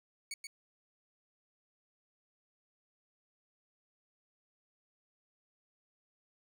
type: tone with echo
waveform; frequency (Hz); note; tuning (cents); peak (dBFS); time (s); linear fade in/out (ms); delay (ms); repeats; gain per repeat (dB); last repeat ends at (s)
15% pulse; 2237; C#7; +15; -32; 0.31-0.34; 2; 130; 1; -4; 0.47
effects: none